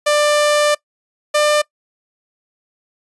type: tone pair in turn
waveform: sawtooth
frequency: 593 / 597.1 Hz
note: D5 / D5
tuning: +17 / +29 cents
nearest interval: unison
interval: 12 cents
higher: second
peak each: -8 / -8 dBFS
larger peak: neither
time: 0.06-0.75 / 1.34-1.62 s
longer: first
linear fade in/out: 10 ms
effects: noise-tail reverb RT60 0.1 s tail -23 dB re dry + resampled to 24000 Hz